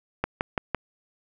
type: click train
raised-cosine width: 0.5 ms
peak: -9 dBFS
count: 4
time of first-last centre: 0.24-0.747 s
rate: 5.92 Hz
effects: none